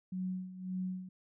sine tone with tremolo, 185 Hz, F#3, in tune, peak -33 dBFS, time 0.12-1.09 s, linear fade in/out 5 ms, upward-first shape sine, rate 1.8 Hz, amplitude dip 75%, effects none

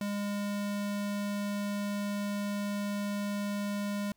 square tone, 203.7 Hz, G#3, 33 cents flat, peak -32 dBFS, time 0.01-4.12 s, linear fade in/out 2 ms, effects pink hiss -75 dBFS RMS until 4.16 s

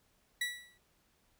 30% pulse tone with exponential decay, 1948 Hz, B6, 24 cents flat, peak -27 dBFS, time 0.41-0.78 s, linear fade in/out 5 ms, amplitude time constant 80 ms, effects pink hiss -72 dBFS RMS until 1.39 s

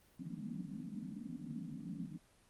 pink band-pass noise, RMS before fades -45 dBFS, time 0.19-2.18 s, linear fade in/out 10 ms, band 150 to 290 Hz, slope 96 dB/octave, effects pink hiss -68 dBFS RMS until 2.49 s + Opus 24 kbps

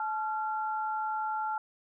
sine tone pair together, 865 / 1375.5 Hz, A5 / F6, -30 / -27 cents, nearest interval minor sixth, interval 803 cents, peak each -31 / -35 dBFS, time 0-1.58 s, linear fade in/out 2 ms, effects none

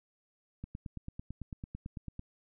click train, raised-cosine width 5 ms, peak -28 dBFS, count 15, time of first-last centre 0.64-2.194 s, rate 9.01 Hz, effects none

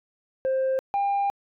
sine tone pair in turn, 527 / 800.2 Hz, C5 / G5, +12 / +35 cents, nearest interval perfect fifth, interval 723 cents, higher second, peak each -19 dBFS, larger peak neither, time 0.45-0.79 / 0.94-1.3 s, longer second, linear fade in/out 0 ms, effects tanh soft clip ceiling -20 dBFS

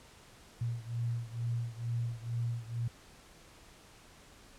sine beating tone pair, 116.9 / 119.1 Hz, A#2 / A#2, +5 / +38 cents, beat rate 2.2 Hz, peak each -35 / -37 dBFS, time 0.61-2.88 s, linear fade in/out 5 ms, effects pink hiss -57 dBFS RMS until 4.58 s + low-pass 10000 Hz 12 dB/octave

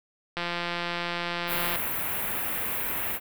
click train, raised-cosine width 0.3 ms, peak -14 dBFS, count 241, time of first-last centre 0.37-1.757 s, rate 173 Hz
white band-stop noise, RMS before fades -30 dBFS, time 1.47-3.2 s, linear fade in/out 50 ms, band 2700 to 12000 Hz, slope 24 dB/octave
effects none

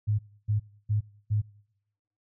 sine tone bursts, 105.4 Hz, G#2, 26 cents sharp, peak -22 dBFS, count 4, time 0.07-1.42 s, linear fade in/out 20 ms, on 120 ms, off 290 ms, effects noise-tail reverb RT60 0.9 s tail -26 dB re dry

